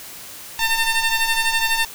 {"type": "ring-modulated tone", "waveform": "15% pulse", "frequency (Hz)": 902, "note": "A5", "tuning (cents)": 43, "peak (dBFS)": -8, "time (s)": [0.59, 1.85], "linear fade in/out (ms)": 2, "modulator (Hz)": 896, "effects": ["white hiss -37 dBFS RMS until 1.94 s"]}